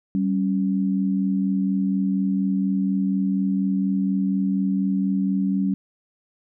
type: tone pair together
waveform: sine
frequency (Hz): 193.03 / 277.2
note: G3 / C#4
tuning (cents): -26 / 0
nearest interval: tritone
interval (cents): 626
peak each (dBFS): -20 / -25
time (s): 0.15-5.74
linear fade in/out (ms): 0
effects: none